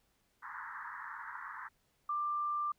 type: band-pass noise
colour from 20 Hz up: pink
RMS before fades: -45 dBFS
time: 0.42-1.69 s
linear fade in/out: 20 ms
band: 900 to 1900 Hz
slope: 96 dB/octave
type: tone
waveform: sine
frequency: 1185 Hz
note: D6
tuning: 15 cents sharp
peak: -32 dBFS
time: 2.09-2.72 s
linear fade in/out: 5 ms
effects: pink hiss -75 dBFS RMS until 2.78 s